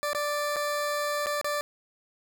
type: tone with dropouts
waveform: 20% pulse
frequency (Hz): 587.3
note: D5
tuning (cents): 0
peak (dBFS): -22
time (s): 0.03-1.61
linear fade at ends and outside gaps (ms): 0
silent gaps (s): 0.132-0.148 / 0.56-0.566 / 1.261-1.268 / 1.413-1.445
effects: none